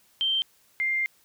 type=tone pair in turn; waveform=sine; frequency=3136 / 2103 Hz; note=G7 / C7; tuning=0 / +8 cents; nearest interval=perfect fifth; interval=692 cents; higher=first; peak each=-22 / -23 dBFS; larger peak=first; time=0.21-0.42 / 0.8-1.06 s; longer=second; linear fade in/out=0 ms; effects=white hiss -62 dBFS RMS until 1.24 s